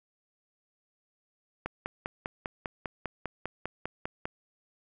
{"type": "click train", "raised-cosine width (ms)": 0.5, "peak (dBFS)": -18, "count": 14, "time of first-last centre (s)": [1.66, 4.255], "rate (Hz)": 5.01, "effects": []}